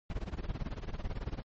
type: noise with tremolo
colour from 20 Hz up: brown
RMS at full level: -34 dBFS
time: 0.1-1.42 s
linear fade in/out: 0 ms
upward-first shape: sine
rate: 18 Hz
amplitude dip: 90%
effects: low-pass 5000 Hz 12 dB/octave + MP3 32 kbps